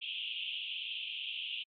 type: band-pass noise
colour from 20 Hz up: pink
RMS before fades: -40 dBFS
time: 0.01-1.64 s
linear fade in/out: 20 ms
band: 2600 to 3400 Hz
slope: 96 dB/octave
effects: AAC 64 kbps